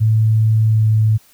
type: tone with pitch glide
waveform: sine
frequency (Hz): 110 to 109.11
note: A2 to A2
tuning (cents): 0 to -14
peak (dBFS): -10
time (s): 0-1.18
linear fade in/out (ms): 20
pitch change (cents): -14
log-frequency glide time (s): 0.67-0.85
effects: white hiss -51 dBFS RMS until 1.33 s